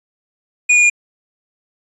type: tone with pitch steps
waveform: square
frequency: 2456 / 2439 / 2422 Hz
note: D#7 / D#7 / D#7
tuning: -23 / -35 / -47 cents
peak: -9 dBFS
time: 0.69-0.9 s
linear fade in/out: 10 ms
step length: 70 ms
effects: resampled to 24000 Hz